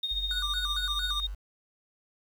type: tone with tremolo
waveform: sine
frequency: 3700 Hz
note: A#7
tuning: 14 cents flat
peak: -26 dBFS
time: 0.03-1.27 s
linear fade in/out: 5 ms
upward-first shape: triangle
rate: 15 Hz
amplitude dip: 70%
type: tone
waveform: sine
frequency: 48.41 Hz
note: G1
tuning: 21 cents flat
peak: -34 dBFS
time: 0.11-1.35 s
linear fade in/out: 10 ms
type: tone with vibrato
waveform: square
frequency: 1318.5 Hz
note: E6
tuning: in tune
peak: -36 dBFS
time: 0.31-1.2 s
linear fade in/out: 0 ms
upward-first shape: square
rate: 4.4 Hz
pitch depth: 190 cents each way
effects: 9-bit